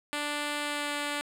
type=tone with pitch glide; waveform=5% pulse; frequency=293.7 to 291.3 Hz; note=D4 to D4; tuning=0 to -14 cents; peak=-19 dBFS; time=0.13-1.21 s; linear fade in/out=0 ms; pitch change=-14 cents; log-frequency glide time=0.59-0.94 s; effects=low-pass 12000 Hz 12 dB/octave + 10-bit